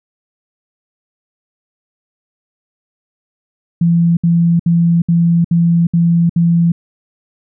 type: tone bursts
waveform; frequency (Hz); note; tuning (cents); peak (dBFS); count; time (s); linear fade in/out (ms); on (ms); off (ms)
sine; 169.4; E3; +48; -8; 7; 3.81-6.72; 5; 360; 65
effects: none